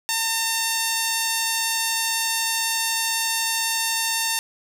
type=tone; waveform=5% pulse; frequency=906 Hz; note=A#5; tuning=50 cents flat; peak=-9 dBFS; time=0.09-4.39 s; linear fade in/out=0 ms; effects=none